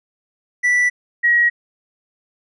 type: tone pair in turn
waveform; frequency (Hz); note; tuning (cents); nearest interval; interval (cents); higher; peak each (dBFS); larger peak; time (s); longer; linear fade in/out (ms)
triangle / sine; 1966 / 1902.3; B6 / A#6; -8 / +35; minor second; 57; first; -11; neither; 0.63-0.9 / 1.23-1.5; neither; 20
effects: resampled to 24000 Hz